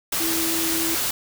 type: tone in noise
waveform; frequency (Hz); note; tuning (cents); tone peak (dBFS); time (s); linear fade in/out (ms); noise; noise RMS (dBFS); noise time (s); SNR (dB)
sine; 328.1; E4; -8; -26; 0.2-0.95; 5; white; -24; 0.12-1.11; -5
effects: none